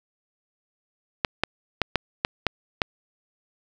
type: clicks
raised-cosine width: 0.3 ms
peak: -4 dBFS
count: 7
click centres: 1.248 / 1.436 / 1.817 / 1.957 / 2.249 / 2.467 / 2.818 s
effects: none